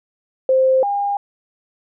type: tone pair in turn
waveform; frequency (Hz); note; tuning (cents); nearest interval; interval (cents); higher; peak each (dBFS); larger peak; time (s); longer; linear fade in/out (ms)
sine; 523.3 / 807.8; C5 / G#5; 0 / -48; minor sixth; 752; second; -11 / -17; first; 0.49-0.83 / 0.83-1.17; neither; 2
effects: none